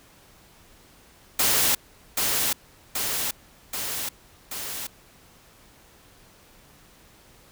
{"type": "noise with echo", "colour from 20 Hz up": "white", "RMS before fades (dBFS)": -21, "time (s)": [1.39, 1.75], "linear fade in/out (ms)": 5, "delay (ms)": 780, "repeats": 4, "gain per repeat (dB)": -3, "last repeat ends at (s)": 4.87, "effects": ["pink hiss -54 dBFS RMS until 7.51 s"]}